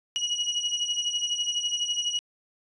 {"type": "beating tone pair", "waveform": "35% pulse", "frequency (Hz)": [2900, 2912], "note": ["F#7", "F#7"], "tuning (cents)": [-35, -28], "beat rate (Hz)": 12, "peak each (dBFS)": -27, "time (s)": [0.16, 2.19], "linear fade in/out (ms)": 0, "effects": ["resampled to 22050 Hz"]}